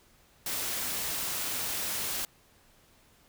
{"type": "noise", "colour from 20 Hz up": "white", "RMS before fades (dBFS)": -33, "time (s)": [0.46, 2.25], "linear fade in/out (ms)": 2, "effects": ["pink hiss -62 dBFS RMS until 3.28 s"]}